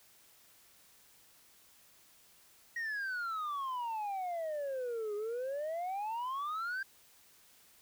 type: exponential two-way sweep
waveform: sine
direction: down then up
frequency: 1900 to 408.1 to 1601 Hz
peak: -32 dBFS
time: 2.76-6.83 s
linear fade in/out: 5 ms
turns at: 5.15 s
effects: tanh soft clip ceiling -34 dBFS + white hiss -63 dBFS RMS until 7.81 s